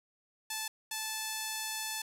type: tone bursts at uneven times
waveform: 5% pulse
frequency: 874 Hz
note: A5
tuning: 12 cents flat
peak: -23 dBFS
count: 2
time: 0.5-0.68 / 0.91-2.02 s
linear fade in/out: 5 ms
effects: none